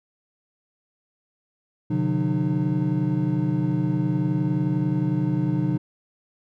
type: tone cluster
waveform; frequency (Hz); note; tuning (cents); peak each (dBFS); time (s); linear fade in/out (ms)
triangle; 129.1 / 148.6 / 180 / 304.5; C3 / D3 / F#3 / D#4; -23 / +21 / -47 / -37; -24; 1.9-5.78; 10
effects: none